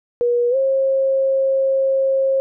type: tone with pitch glide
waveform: sine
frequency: 481.2 to 537 Hz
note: B4 to C5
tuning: -45 to +45 cents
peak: -14 dBFS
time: 0.21-2.4 s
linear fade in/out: 0 ms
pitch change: +190 cents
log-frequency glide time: 0.5-0.56 s
effects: none